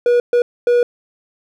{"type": "tone bursts at uneven times", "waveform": "triangle", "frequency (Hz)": 483.2, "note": "B4", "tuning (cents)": -38, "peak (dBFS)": -8, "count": 3, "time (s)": [[0.06, 0.2], [0.33, 0.42], [0.67, 0.83]], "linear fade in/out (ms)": 2, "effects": []}